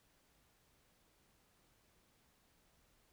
silence, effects pink hiss -73 dBFS RMS until 3.12 s

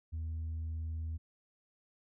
sine tone with tanh clipping, 80.4 Hz, E2, 43 cents flat, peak -36 dBFS, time 0.12-1.18 s, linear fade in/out 20 ms, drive 1 dB, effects none

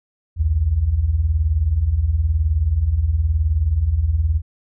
sine beating tone pair, 62.2 / 81.2 Hz, B1 / E2, +13 / -26 cents, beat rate 19 Hz, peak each -21 / -16 dBFS, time 0.36-4.42 s, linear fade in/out 50 ms, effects none

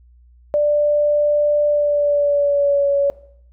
sine tone with pitch glide, 590 to 563.4 Hz, D5 to C#5, +8 to +28 cents, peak -13 dBFS, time 0.54-3.1 s, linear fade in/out 0 ms, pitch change -80 cents, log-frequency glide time 1.67-2.89 s, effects noise-tail reverb RT60 0.7 s tail -19 dB re dry + added 60 Hz sine -46 dBFS peak until 3.52 s

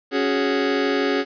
sawtooth chord, C# suspended fourth, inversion none, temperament just, 277.2 / 369.6 / 415.8 Hz, C#4 / F#4 / G#4, 0 / -2 / +2 cents, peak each -18 / -21 / -18 dBFS, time 0.11-1.25 s, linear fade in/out 50 ms, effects resampled to 11025 Hz + 8-bit

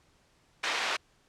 white band-pass noise, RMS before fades -31 dBFS, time 0.63-0.97 s, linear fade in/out 10 ms, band 570 to 3000 Hz, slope 12 dB/octave, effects pink hiss -66 dBFS RMS until 1.28 s + low-pass 8000 Hz 12 dB/octave

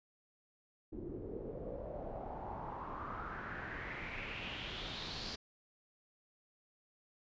pink noise with low-pass filter sweep, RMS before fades -44 dBFS, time 0.92-5.36 s, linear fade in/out 10 ms, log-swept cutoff 330 to 4800 Hz, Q 4.3, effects resampled to 16000 Hz

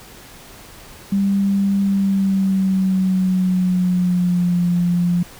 sine tone with pitch glide, 197.7 to 175.12 Hz, G3 to F3, +15 to +5 cents, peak -14 dBFS, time 1.12-5.23 s, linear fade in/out 5 ms, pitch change -210 cents, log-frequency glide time 1.83-4.65 s, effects pink hiss -41 dBFS RMS until 5.39 s

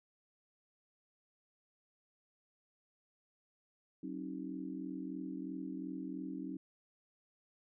harmonic tone with a mistuned harmonic, 62.5 Hz, B1, 21 cents sharp, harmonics 3 / 4 / 5 / 6, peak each -46 / -43 / -44 / -55 dBFS, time 4.03-6.57 s, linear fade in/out 5 ms, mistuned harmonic 4, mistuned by +130 cents, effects none

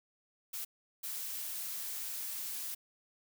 blue noise bursts at uneven times, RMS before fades -40 dBFS, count 2, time 0.53-0.65 / 1.03-2.75 s, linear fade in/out 10 ms, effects none

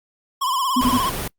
square tone with vibrato, 1046.5 Hz, C6, in tune, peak -20 dBFS, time 0.41-1.1 s, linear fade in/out 10 ms, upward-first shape triangle, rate 17 Hz, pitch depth 120 cents each way
sine tone bursts, 251.5 Hz, B3, 32 cents sharp, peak -15 dBFS, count 3, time 0.76-0.979 s, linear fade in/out 10 ms, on 55 ms, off 27 ms
pink noise, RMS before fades -26 dBFS, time 0.81-1.28 s, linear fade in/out 5 ms
effects noise-tail reverb RT60 0.1 s tail -25 dB re dry + Opus 48 kbps

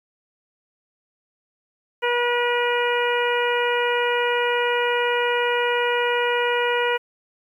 harmonic tone, 482.8 Hz, B4, 39 cents flat, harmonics 1 / 2 / 3 / 4 / 5 / 6, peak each -22 / -25 / -27 / -28 / -29 / -30 dBFS, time 2.02-6.98 s, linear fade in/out 20 ms, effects 9-bit

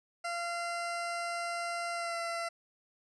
20% pulse tone with pitch glide, 688 to 678.1 Hz, F5 to E5, -26 to +49 cents, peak -29 dBFS, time 0.24-2.49 s, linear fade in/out 10 ms, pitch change -25 cents, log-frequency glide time 1.93-2.17 s, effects resampled to 24000 Hz

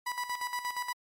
30% pulse tone with tremolo, 983 Hz, B5, 8 cents flat, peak -28 dBFS, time 0.06-0.93 s, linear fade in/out 10 ms, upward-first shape square, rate 8.5 Hz, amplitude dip 65%, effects MP3 64 kbps

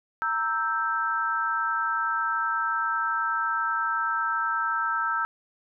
sine chord, E diminished, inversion second, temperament equal with one note detuned, 926.4 / 1318.5 / 1568 Hz, Bb5 / E6 / G6, -11 / 0 / 0 cents, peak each -31 / -26 / -29 dBFS, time 0.22-5.25 s, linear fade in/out 0 ms, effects none

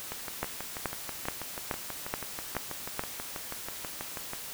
two click trains, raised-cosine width 0.5 ms, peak -14 / -21 dBFS, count 7 / 27, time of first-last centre 0.43-2.994 / 0.12-4.334 s, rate 2.34 / 6.17 Hz, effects white hiss -41 dBFS RMS until 4.53 s

